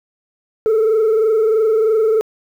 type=tone with frequency modulation; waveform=sine; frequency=439.6 Hz; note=A4; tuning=2 cents flat; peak=-9 dBFS; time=0.66-2.21 s; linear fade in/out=0 ms; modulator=23.1 Hz; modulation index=0.66; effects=tanh soft clip ceiling -10 dBFS + 8-bit